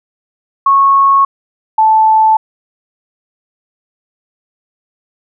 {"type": "tone pair in turn", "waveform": "sine", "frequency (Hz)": [1100, 875.8], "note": ["C#6", "A5"], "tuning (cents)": [-14, -8], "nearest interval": "major third", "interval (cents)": 394, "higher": "first", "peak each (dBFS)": -5, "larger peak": "neither", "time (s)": [[0.66, 1.25], [1.78, 2.37]], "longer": "neither", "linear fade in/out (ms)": 5, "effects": []}